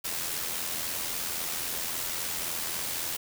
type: noise with amplitude modulation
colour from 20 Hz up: white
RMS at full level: -31 dBFS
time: 0.04-3.17 s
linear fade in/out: 10 ms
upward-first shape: sine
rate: 83.7 Hz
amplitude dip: 40%
effects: none